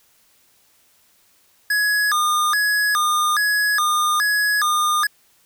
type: tone with vibrato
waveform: square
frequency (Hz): 1428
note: F6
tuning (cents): +38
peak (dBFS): -17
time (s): 1.7-5.07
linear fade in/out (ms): 5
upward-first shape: square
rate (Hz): 1.2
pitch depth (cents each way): 280
effects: white hiss -58 dBFS RMS until 5.45 s